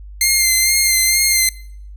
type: tone with vibrato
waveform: 10% pulse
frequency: 2100 Hz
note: C7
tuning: 6 cents sharp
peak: -3 dBFS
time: 0.21-1.49 s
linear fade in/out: 2 ms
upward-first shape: sine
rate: 2.2 Hz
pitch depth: 30 cents each way
effects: noise-tail reverb RT60 0.6 s tail -21 dB re dry + added 50 Hz sine -32 dBFS peak until 1.96 s